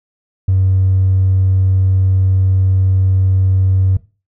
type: tone with hard clipping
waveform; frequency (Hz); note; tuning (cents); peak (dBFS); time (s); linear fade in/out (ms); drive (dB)
sine; 94.6; F#2; +39; -10; 0.48-3.97; 5; 1
effects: noise-tail reverb RT60 0.3 s tail -17 dB re dry